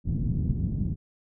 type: low-pass noise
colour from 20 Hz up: white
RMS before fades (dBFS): -27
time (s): 0.04-0.96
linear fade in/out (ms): 50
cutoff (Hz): 190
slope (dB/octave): 24
effects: none